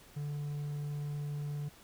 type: tone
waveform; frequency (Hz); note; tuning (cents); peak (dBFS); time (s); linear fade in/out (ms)
triangle; 146.1; D3; -9; -33; 0.16-1.69; 10
effects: pink hiss -58 dBFS RMS until 1.83 s